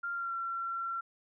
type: tone with pitch glide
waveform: sine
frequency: 1393 to 1360.4 Hz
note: F6 to F6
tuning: -5 to -46 cents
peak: -33 dBFS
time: 0.03-1.01 s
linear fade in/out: 10 ms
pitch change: -41 cents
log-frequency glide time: 0.13-0.35 s
effects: none